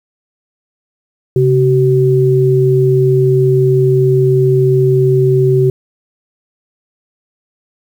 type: tone pair together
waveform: sine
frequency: 134.1 / 379.3 Hz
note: C3 / F#4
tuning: +43 / +43 cents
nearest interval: octave + tritone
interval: 1800 cents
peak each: -10 dBFS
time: 1.36-5.7 s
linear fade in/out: 2 ms
effects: 7-bit